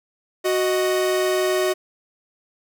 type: tone pair together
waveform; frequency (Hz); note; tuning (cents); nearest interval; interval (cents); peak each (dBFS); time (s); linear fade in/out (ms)
45% pulse; 370 / 622.3; F#4 / D#5; 0 / 0; major sixth; 900; -20 / -23; 0.44-1.74; 20
effects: none